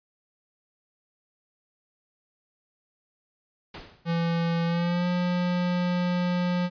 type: noise with exponential decay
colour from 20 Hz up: pink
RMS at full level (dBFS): -37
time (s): 3.74-4.18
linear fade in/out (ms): 5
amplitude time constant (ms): 95
type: tone with pitch glide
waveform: square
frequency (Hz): 168.2 to 178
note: E3 to F3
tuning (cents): +35 to +33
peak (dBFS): -24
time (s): 4.05-6.7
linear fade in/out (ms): 50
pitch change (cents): +98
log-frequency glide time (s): 4.65-5.07
effects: resampled to 11025 Hz